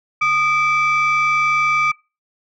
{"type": "tone pair together", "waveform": "sine", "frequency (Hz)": [1231, 2321], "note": ["D#6", "D7"], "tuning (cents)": [-19, -21], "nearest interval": "major seventh", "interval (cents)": 1098, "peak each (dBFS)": -15, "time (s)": [0.21, 1.92], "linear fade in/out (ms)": 10, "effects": ["noise-tail reverb RT60 0.3 s tail -26 dB re dry", "tanh soft clip ceiling -10 dBFS"]}